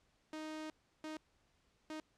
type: tone bursts at uneven times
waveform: sawtooth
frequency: 311.1 Hz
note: D#4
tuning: in tune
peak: -39 dBFS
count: 3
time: 0.33-0.7 / 1.04-1.17 / 1.9-2 s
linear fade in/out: 2 ms
effects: pink hiss -75 dBFS RMS until 2.17 s + low-pass 7000 Hz 12 dB/octave